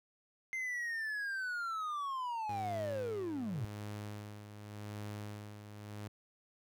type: linear sweep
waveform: triangle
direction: down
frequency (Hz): 2093 to 100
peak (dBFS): -34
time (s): 0.53-3.65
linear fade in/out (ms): 0
type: tone with tremolo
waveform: sawtooth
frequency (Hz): 104.3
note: G#2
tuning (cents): +8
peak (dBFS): -37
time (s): 2.49-6.08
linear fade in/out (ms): 5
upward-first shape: sine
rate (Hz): 0.87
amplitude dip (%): 60
effects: none